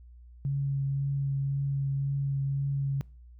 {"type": "tone with vibrato", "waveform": "sine", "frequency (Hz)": 138.59, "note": "C#3", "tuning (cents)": 0, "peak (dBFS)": -26, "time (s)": [0.45, 3.01], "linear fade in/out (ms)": 0, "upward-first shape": "triangle", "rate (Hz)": 1.9, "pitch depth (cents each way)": 14, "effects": ["noise-tail reverb RT60 0.4 s tail -24 dB re dry", "added 60 Hz sine -48 dBFS peak until 3.39 s"]}